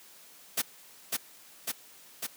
white noise with echo, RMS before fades -28 dBFS, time 0.57-0.62 s, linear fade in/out 10 ms, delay 550 ms, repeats 3, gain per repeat -2 dB, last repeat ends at 2.27 s, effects white hiss -54 dBFS RMS until 2.36 s + high-pass 150 Hz 12 dB/octave

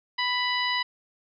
harmonic tone, 990 Hz, B5, 4 cents sharp, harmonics 1 / 2 / 3 / 4 / 5, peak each -29 / -28 / -31 / -32 / -35 dBFS, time 0.18-0.83 s, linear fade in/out 10 ms, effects none

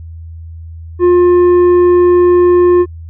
sine tone with tanh clipping, 354.7 Hz, F4, 27 cents sharp, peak -6 dBFS, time 0.99-2.86 s, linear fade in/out 50 ms, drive 7 dB, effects added 82 Hz sine -26 dBFS peak until 3.09 s

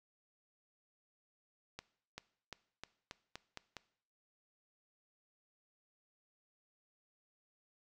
accelerating click train, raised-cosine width 0.2 ms, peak -27 dBFS, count 8, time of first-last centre 1.79-3.767 s, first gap 390 ms, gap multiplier 0.89, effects noise-tail reverb RT60 0.6 s tail -19 dB re dry

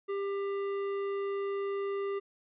sine tone with tanh clipping, 397.3 Hz, G4, 23 cents sharp, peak -33 dBFS, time 0.08-2.2 s, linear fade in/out 20 ms, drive 13 dB, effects resampled to 8000 Hz

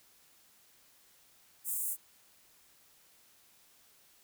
pink high-pass noise, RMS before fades -35 dBFS, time 1.64-1.97 s, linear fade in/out 50 ms, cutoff 8000 Hz, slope 48 dB/octave, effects white hiss -64 dBFS RMS until 4.23 s

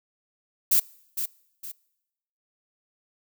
violet noise with echo, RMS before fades -19 dBFS, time 0.71-0.8 s, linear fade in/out 10 ms, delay 460 ms, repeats 2, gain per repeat -9 dB, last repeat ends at 1.72 s, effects noise-tail reverb RT60 0.9 s tail -24 dB re dry

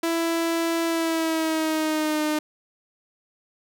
sawtooth tone with pitch glide, 332.3 to 304.7 Hz, E4 to D#4, +14 to -36 cents, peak -18 dBFS, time 0.03-2.39 s, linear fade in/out 5 ms, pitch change -150 cents, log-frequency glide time 0.86-2.22 s, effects none

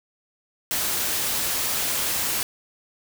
white noise, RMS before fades -25 dBFS, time 0.71-2.43 s, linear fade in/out 0 ms, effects none

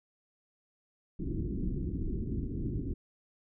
pink low-pass noise, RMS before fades -34 dBFS, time 1.19-2.94 s, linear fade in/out 10 ms, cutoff 360 Hz, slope 48 dB/octave, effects none

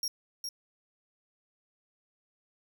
40% pulse tone with echo, 5588 Hz, F8, in tune, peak -29 dBFS, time 0.03-0.08 s, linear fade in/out 2 ms, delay 410 ms, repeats 1, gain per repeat -5 dB, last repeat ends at 0.49 s, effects none

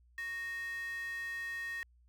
square tone with high-pass filter, 370.7 Hz, F#4, 3 cents sharp, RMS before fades -40 dBFS, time 0.18-1.83 s, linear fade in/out 0 ms, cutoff 1800 Hz, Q 9.7, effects added 60 Hz sine -62 dBFS peak until 2.08 s

